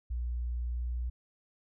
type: tone with pitch glide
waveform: sine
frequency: 60 to 60.42 Hz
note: B1 to B1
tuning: -49 to -37 cents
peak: -31 dBFS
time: 0.1-1.1 s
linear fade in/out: 10 ms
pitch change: +12 cents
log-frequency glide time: 0.74-0.79 s
effects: none